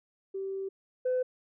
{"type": "tone pair in turn", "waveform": "sine", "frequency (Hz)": [387.4, 507.1], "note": ["G4", "B4"], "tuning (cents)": [-20, 46], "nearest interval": "perfect fourth", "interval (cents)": 466, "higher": "second", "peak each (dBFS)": [-32, -24], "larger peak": "second", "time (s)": [[0.34, 0.69], [1.05, 1.23]], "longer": "first", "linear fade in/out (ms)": 10, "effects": ["tanh soft clip ceiling -23 dBFS"]}